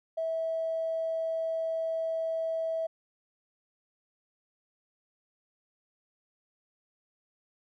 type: tone with tanh clipping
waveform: triangle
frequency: 651 Hz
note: E5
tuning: 22 cents flat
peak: -28 dBFS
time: 0.17-2.87 s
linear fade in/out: 10 ms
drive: 2 dB
effects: none